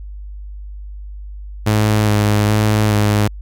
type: tone with vibrato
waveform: sawtooth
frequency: 105.6 Hz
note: G#2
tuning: 29 cents sharp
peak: -8 dBFS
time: 1.66-3.28 s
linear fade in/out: 10 ms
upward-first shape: square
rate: 1.2 Hz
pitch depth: 19 cents each way
effects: added 50 Hz sine -28 dBFS peak until 3.41 s